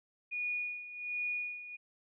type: tone with tremolo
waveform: sine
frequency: 2453 Hz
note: D#7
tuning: 25 cents flat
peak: -32 dBFS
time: 0.31-1.77 s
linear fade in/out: 20 ms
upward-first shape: sine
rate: 1.3 Hz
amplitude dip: 75%
effects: none